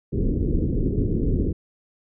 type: low-pass noise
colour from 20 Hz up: pink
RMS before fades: -22 dBFS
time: 0.12-1.53 s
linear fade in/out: 10 ms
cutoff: 430 Hz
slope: 48 dB/octave
effects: none